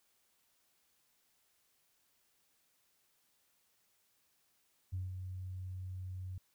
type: tone with ADSR envelope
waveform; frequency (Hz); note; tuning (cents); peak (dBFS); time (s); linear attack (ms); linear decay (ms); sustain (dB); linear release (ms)
sine; 92.5; F#2; 0; -34; 4.92-6.38; 19; 170; -6; 3
effects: tanh soft clip ceiling -31 dBFS + white hiss -75 dBFS RMS until 6.54 s